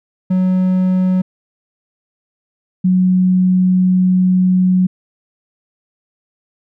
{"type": "tone pair in turn", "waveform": ["triangle", "sine"], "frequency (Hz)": [185, 183.97], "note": ["F#3", "F#3"], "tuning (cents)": [0, -10], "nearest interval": "unison", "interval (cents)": 10, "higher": "first", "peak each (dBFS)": -9, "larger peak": "neither", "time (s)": [[0.3, 1.22], [2.84, 4.87]], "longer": "second", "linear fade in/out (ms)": 10, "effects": []}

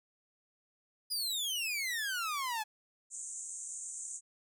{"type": "exponential sweep", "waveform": "sawtooth", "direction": "down", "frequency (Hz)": [5010, 838], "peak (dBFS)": -30, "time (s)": [1.1, 2.64], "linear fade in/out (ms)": 20}
{"type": "band-pass noise", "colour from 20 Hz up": "pink", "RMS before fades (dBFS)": -43, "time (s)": [3.1, 4.21], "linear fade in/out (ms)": 50, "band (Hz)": [6500, 8900], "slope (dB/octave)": 96}
{"effects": []}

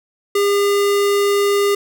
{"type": "tone", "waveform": "square", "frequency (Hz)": 404, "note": "G#4", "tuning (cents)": -48, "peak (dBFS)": -14, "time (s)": [0.35, 1.75], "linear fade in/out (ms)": 5, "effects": []}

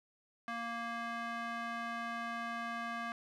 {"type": "tone with band-pass filter", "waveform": "square", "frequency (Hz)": 232.9, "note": "A#3", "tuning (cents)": -1, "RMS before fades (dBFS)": -40, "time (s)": [0.48, 3.12], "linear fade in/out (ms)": 0, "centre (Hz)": 1400, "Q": 1.5, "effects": []}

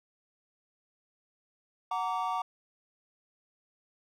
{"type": "chord", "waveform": "triangle", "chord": "Gb augmented", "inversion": "none", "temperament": "just", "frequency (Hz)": [740, 925, 1156.2], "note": ["Gb5", "Bb5", "D6"], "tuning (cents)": [0, -14, -27], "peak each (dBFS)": -32, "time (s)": [1.91, 2.42], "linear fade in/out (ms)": 5, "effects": []}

